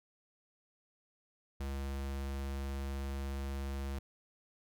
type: tone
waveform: square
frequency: 68.6 Hz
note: C#2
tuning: 17 cents flat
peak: -37 dBFS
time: 1.6-3.99 s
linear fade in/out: 5 ms
effects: none